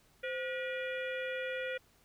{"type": "harmonic tone with a mistuned harmonic", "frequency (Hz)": 481.7, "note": "B4", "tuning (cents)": -43, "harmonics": [1, 3, 4, 5, 6, 7], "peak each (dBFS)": [-37, -42, -43, -44, -52, -51], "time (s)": [0.23, 1.78], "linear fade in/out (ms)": 10, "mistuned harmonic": 1, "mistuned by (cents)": 120, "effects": ["pink hiss -67 dBFS RMS until 2.04 s"]}